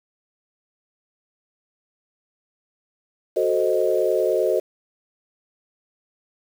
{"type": "chord", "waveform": "sine", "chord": "F# diminished seventh", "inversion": "none", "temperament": "equal", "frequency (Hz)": [370, 440, 523.3, 622.3], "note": ["F#4", "A4", "C5", "Eb5"], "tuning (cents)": [0, 0, 0, 0], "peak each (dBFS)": -23, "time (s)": [3.36, 4.6], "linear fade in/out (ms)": 10, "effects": ["7-bit"]}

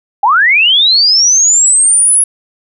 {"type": "linear sweep", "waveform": "sine", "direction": "up", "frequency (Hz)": [758, 10548], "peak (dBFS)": -5, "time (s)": [0.23, 2.24], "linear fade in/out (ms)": 5, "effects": []}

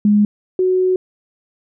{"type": "tone pair in turn", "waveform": "sine", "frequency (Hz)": [207.7, 370.1], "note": ["G#3", "F#4"], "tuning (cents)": [0, 0], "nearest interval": "minor seventh", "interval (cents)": 1000, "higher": "second", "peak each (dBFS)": [-9, -12], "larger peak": "first", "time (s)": [[0.05, 0.25], [0.59, 0.96]], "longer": "second", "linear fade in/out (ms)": 2, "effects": []}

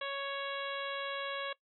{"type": "harmonic tone", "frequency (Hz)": 555, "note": "C#5", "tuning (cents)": 2, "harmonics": [1, 2, 3, 4, 5, 6, 7], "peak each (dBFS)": [-40, -41, -42, -46, -45, -45, -48], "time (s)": [0.01, 1.53], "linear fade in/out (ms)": 5, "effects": ["noise-tail reverb RT60 0.1 s tail -20 dB re dry"]}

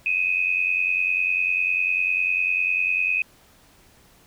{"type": "tone pair together", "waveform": "sine", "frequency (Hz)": [2489, 2579], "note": ["D#7", "E7"], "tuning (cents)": [0, -39], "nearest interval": "minor second", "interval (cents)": 61, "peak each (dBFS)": [-22, -23], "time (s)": [0.06, 3.22], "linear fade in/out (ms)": 2, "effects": ["pink hiss -55 dBFS RMS until 4.26 s"]}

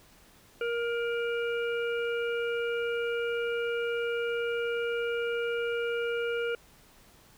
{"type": "harmonic tone with a mistuned harmonic", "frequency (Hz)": 470, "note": "A#4", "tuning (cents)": 14, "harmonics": [1, 3, 5, 6], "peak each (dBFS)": [-29, -35, -41, -43], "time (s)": [0.61, 6.55], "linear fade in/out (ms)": 2, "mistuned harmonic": 6, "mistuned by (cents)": 23, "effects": ["pink hiss -58 dBFS RMS until 7.37 s"]}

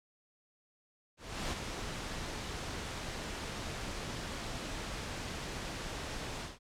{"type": "noise with ADSR envelope", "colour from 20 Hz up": "pink", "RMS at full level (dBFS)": -35, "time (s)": [1.17, 6.59], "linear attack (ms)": 340, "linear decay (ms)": 33, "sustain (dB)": -5, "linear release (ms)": 180, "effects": ["low-pass 7000 Hz 12 dB/octave"]}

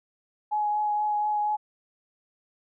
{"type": "tone with vibrato", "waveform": "sine", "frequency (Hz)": 840, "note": "G#5", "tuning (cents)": 19, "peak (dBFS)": -23, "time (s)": [0.51, 1.57], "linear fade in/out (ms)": 20, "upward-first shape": "triangle", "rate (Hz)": 4.2, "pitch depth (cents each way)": 15, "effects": []}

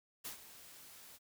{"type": "noise with ADSR envelope", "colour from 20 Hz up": "white", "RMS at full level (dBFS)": -43, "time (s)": [0.24, 1.19], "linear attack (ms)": 17, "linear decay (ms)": 110, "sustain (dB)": -13, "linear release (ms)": 38, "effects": []}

